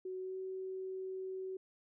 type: tone with pitch glide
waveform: sine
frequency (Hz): 372.3 to 377.3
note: F#4 to F#4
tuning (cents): +11 to +34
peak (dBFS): -39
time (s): 0.05-1.57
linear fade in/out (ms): 5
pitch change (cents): +23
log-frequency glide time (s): 0.19-0.37
effects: none